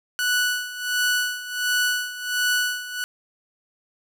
sawtooth tone with tremolo, 1479 Hz, F#6, 1 cent flat, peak -15 dBFS, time 0.19-3.04 s, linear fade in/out 0 ms, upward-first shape sine, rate 1.4 Hz, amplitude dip 80%, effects none

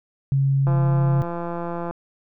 sine tone with pitch glide, 136.9 to 137.93 Hz, C#3 to C#3, -21 to -8 cents, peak -16 dBFS, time 0.32-1.22 s, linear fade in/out 0 ms, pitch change +13 cents, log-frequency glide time 0.84-0.9 s
click train, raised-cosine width 1 ms, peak -16 dBFS, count 213, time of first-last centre 0.67-1.91 s, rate 171 Hz
effects none

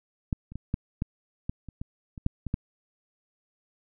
clicks, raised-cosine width 5 ms, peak -14 / -30 / -22 / -14 / -15 / -17 / -28 / -22 / -28 / -11 / -20 / -14 dBFS, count 12, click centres 0.328 / 0.52 / 0.556 / 0.741 / 1.021 / 1.495 / 1.687 / 1.815 / 2.178 / 2.264 / 2.467 / 2.541 s, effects none

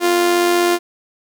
sawtooth tone with amplitude modulation, 349.2 Hz, F4, in tune, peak -7 dBFS, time 0-0.79 s, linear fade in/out 50 ms, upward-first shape sine, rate 95.8 Hz, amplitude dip 40%, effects none

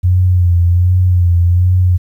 sine tone with vibrato, 89 Hz, F2, 33 cents sharp, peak -7 dBFS, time 0.03-1.98 s, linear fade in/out 20 ms, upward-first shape sine, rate 1.3 Hz, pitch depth 49 cents each way, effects 8-bit

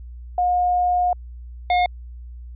sine / square tone pair in turn, 717 / 717 Hz, F5 / F5, +45 / +45 cents, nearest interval unison, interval 0 cents, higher neither, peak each -16 dBFS, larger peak neither, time 0.38-1.13 / 1.7-1.86 s, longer first, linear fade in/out 2 ms, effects added 60 Hz sine -34 dBFS peak until 2.55 s + resampled to 8000 Hz

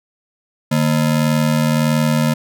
square ring-modulated tone, 191.1 Hz, G3, 44 cents flat, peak -11 dBFS, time 0.71-2.34 s, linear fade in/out 10 ms, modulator 40.8 Hz, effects none

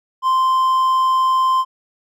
triangle tone, 1042 Hz, C6, 7 cents flat, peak -11 dBFS, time 0.22-1.65 s, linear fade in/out 50 ms, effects none

